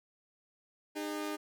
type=tone pair together; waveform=sawtooth; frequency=304.9 / 406 Hz; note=D#4 / G#4; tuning=-35 / -39 cents; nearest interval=perfect fourth; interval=496 cents; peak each=-33 / -37 dBFS; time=0.95-1.37 s; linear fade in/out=20 ms; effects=none